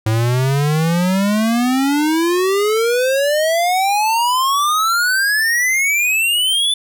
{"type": "exponential sweep", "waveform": "square", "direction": "up", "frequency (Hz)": [108, 3520], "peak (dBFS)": -14, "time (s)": [0.06, 6.74], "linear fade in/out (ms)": 5, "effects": []}